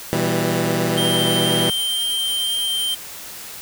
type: chord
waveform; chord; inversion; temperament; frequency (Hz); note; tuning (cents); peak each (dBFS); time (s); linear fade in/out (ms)
15% pulse; E minor; second; equal with one note detuned; 121.49 / 164.81 / 196; B2 / E3 / G3; -28 / 0 / 0; -17 / -15 / -17; 0.13-1.7; 0
type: tone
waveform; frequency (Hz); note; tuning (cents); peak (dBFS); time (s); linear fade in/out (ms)
square; 3149; G7; +7; -20; 0.97-2.95; 10
effects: white hiss -35 dBFS RMS until 3.61 s